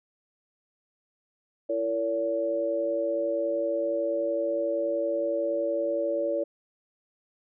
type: tone cluster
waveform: sine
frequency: 334 / 458.3 / 569 Hz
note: E4 / A#4 / C#5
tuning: +23 / -29 / +45 cents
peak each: -32 / -33 / -26 dBFS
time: 1.69-6.44 s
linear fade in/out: 10 ms
effects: none